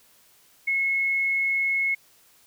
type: tone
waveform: sine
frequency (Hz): 2179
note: C#7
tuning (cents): -30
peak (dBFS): -21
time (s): 0.67-1.95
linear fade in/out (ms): 10
effects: white hiss -58 dBFS RMS until 2.46 s